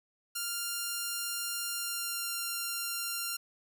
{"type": "tone with pitch glide", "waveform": "5% pulse", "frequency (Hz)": [1396.9, 1386.4], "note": ["F6", "F6"], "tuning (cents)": [0, -13], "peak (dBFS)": -22, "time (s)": [0.35, 3.37], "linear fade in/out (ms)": 10, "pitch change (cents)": -13, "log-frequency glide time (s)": [1.68, 2.38], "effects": []}